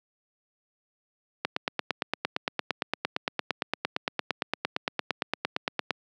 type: click train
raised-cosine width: 0.3 ms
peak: -9 dBFS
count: 40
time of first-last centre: 1.45-5.907 s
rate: 8.75 Hz
effects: high-pass 200 Hz 12 dB/octave